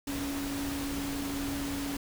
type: tone in noise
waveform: sine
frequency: 280 Hz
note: C#4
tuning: 18 cents sharp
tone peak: -33 dBFS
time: 0.07-1.97 s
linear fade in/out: 5 ms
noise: pink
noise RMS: -38 dBFS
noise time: 0.07-1.97 s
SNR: +2 dB
effects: none